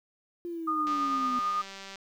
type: exponential sweep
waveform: sine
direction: down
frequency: 349.2 to 246.9 Hz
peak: -33 dBFS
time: 0.45-1.39 s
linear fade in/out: 0 ms
type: tone with tremolo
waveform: sine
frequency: 1224 Hz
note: D#6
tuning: 29 cents flat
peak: -25 dBFS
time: 0.67-1.62 s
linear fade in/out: 10 ms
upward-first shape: triangle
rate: 9 Hz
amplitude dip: 30%
type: click train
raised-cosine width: 0.2 ms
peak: -26 dBFS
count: 213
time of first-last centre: 0.87-1.957 s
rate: 195 Hz
effects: 10-bit